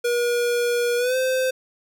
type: tone with pitch glide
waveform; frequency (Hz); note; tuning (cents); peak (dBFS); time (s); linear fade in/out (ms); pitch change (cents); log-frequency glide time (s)
square; 480 to 517.4; B4 to C5; -49 to -19; -20; 0.04-1.51; 10; +130; 0.97-1.16
effects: none